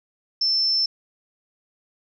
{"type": "tone", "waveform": "sine", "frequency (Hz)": 5320, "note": "E8", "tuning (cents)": 15, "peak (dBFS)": -18, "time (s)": [0.41, 0.86], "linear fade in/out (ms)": 5, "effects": []}